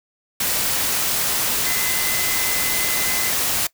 sine tone in noise, 2037 Hz, C7, 47 cents flat, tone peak -27 dBFS, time 1.66-3.3 s, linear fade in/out 5 ms, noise white, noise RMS -21 dBFS, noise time 0.4-3.67 s, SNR -9 dB, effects noise-tail reverb RT60 0.1 s tail -20 dB re dry

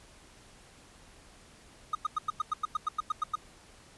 triangle tone bursts, 1244.5 Hz, D#6, in tune, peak -24 dBFS, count 13, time 1.93-3.355 s, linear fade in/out 5 ms, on 21 ms, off 96 ms, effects pink hiss -56 dBFS RMS until 3.97 s + resampled to 24000 Hz

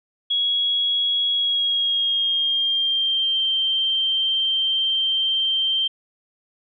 sine tone with pitch glide, 3328 to 3141 Hz, G#7 to G7, +3 to +3 cents, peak -18 dBFS, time 0.3-5.88 s, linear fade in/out 10 ms, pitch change -100 cents, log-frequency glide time 1.31-3.4 s, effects none

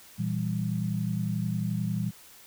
sine chord, E diminished, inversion second, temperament equal, 116.54 / 164.81 / 196 Hz, Bb2 / E3 / G3, 0 / 0 / 0 cents, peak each -31 dBFS, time 0.18-2.11 s, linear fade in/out 20 ms, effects white hiss -52 dBFS RMS until 2.46 s

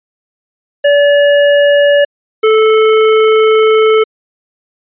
square tone pair in turn, 575 / 437.1 Hz, D5 / A4, -37 / -11 cents, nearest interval perfect fourth, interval 474 cents, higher first, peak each -6 dBFS, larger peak neither, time 0.84-2.05 / 2.43-4.04 s, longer second, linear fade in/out 10 ms, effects resampled to 8000 Hz

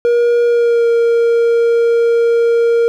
triangle tone with pitch glide, 475.4 to 466.4 Hz, A#4 to A#4, +34 to +1 cents, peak -7 dBFS, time 0.05-2.88 s, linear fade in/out 0 ms, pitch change -33 cents, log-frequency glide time 0.45-0.88 s, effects none

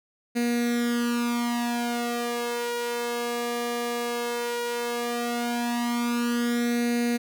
sawtooth tone with flanger, 238.6 Hz, A#3, 41 cents sharp, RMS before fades -27 dBFS, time 0.35-7.18 s, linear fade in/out 20 ms, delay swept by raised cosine 0.46 to 2.46 ms, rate 0.15 Hz, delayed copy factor +0.85, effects none

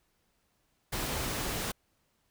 pink noise, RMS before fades -34 dBFS, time 0.92-1.72 s, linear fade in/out 10 ms, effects pink hiss -74 dBFS RMS until 2.3 s

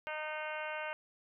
harmonic tone, 307.3 Hz, D#4, 21 cents flat, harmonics 2 / 3 / 4 / 5 / 6 / 7 / 8 / 9 / 10, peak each -42 / -44 / -48 / -43 / -53 / -46 / -50 / -48 / -56 dBFS, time 0.07-0.93 s, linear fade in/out 0 ms, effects none

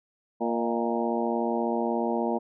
harmonic tone with a mistuned harmonic, 116.54 Hz, A#2, in tune, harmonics 2 / 3 / 4 / 5 / 6 / 7 / 8, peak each -29 / -31 / -32 / -33 / -34 / -34 / -35 dBFS, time 0.4-2.39 s, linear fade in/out 20 ms, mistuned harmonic 5, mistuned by +64 cents, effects none

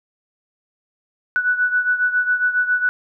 sine beating tone pair, 1480 / 1487.3 Hz, F#6 / F#6, 0 / +9 cents, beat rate 7.3 Hz, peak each -17 / -22 dBFS, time 1.36-2.89 s, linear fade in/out 0 ms, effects none

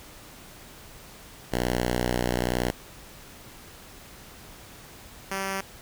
5% pulse tone pair in turn, 61 / 193.66 Hz, B1 / G3, -21 / -21 cents, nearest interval octave + minor sixth, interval 2000 cents, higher second, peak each -13 / -17 dBFS, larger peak first, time 1.52-2.71 / 5.31-5.61 s, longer first, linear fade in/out 5 ms, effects pink hiss -47 dBFS RMS until 5.81 s

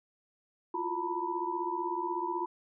sine tone cluster, 342 / 358 / 906 / 981 Hz, F4 / F4 / A#5 / B5, -36 / +43 / -50 / -12 cents, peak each -38 / -38 / -37 / -34 dBFS, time 0.74-2.46 s, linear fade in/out 5 ms, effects none

